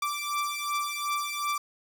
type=beating tone pair; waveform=sawtooth; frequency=1170 / 1172.7 Hz; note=D6 / D6; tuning=-7 / -3 cents; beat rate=2.7 Hz; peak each=-28 dBFS; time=0.02-1.58 s; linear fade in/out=5 ms; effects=none